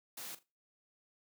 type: noise with echo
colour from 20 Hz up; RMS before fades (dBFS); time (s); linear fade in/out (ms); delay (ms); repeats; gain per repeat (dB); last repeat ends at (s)
white; -45; 0.17-0.35; 5; 41; 2; -15; 0.432
effects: noise-tail reverb RT60 0.3 s tail -23 dB re dry + high-pass 150 Hz 12 dB/octave